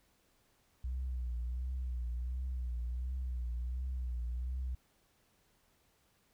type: tone with vibrato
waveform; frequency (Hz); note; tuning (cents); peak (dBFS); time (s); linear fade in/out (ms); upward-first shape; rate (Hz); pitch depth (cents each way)
sine; 61.74; B1; 0; -33; 0.84-4.75; 5; triangle; 1.4; 84
effects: tanh soft clip ceiling -32 dBFS + pink hiss -72 dBFS RMS until 6.33 s